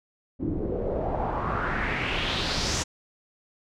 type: noise with low-pass filter sweep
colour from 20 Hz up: pink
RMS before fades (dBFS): -28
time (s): 0.39-2.84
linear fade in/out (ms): 20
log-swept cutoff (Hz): 280 to 6800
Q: 3
effects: none